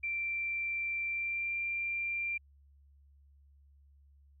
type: tone with pitch glide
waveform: sine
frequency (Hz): 2353 to 2373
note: D7 to D7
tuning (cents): +3 to +17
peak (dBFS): -32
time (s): 0.03-2.38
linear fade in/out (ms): 10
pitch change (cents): +14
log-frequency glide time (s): 1.08-1.56
effects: added 70 Hz sine -59 dBFS peak until 4.4 s

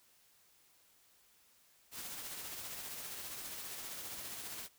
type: noise with tremolo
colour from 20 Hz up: white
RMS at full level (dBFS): -44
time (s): 1.91-4.69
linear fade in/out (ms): 50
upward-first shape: sine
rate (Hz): 15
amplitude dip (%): 30
effects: white hiss -68 dBFS RMS until 4.78 s

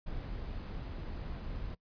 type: noise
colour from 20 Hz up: brown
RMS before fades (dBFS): -40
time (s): 0.06-1.75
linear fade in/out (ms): 10
effects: noise-tail reverb RT60 0.1 s tail -22 dB re dry + resampled to 11025 Hz

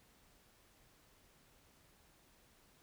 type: silence
effects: pink hiss -68 dBFS RMS until 2.82 s

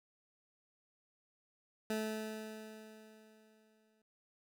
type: tone with exponential decay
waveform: 20% pulse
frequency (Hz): 217.5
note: A3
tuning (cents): -20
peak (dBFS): -29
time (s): 1.9-4.02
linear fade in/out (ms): 2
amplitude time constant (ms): 460
effects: none

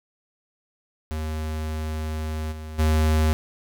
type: tone with level steps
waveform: square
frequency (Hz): 78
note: D#2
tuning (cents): +5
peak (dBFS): -27 / -34 / -18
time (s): 1.11-3.33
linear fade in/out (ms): 0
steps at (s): 2.51 / 2.78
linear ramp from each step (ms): 20
effects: none

